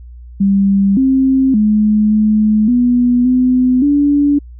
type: tone with pitch steps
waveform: sine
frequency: 197.1 / 265.2 / 212.2 / 214 / 244.8 / 253.1 / 287.7 Hz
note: G3 / C4 / G#3 / A3 / B3 / B3 / D4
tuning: +10 / +23 / +38 / -48 / -15 / +43 / -36 cents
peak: -8 dBFS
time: 0.4-4.39 s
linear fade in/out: 10 ms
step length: 570 ms
effects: added 60 Hz sine -31 dBFS peak until 4.59 s